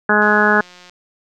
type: harmonic tone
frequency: 210 Hz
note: G#3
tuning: 19 cents sharp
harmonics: 1 / 2 / 3 / 4 / 5 / 6 / 7 / 8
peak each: -19 / -19 / -22 / -20 / -22 / -21 / -16 / -17 dBFS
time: 0.09-0.61 s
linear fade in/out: 5 ms
type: click train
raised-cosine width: 0.2 ms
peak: -25 dBFS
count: 122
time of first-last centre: 0.22-0.896 s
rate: 179 Hz
effects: none